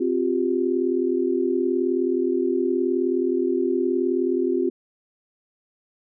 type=chord; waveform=sine; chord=C suspended fourth; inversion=none; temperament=equal with one note detuned; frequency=261.6 / 352.9 / 392 Hz; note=C4 / F4 / G4; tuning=0 / +18 / 0 cents; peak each=-25 / -22 / -25 dBFS; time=0-4.7 s; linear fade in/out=10 ms; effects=none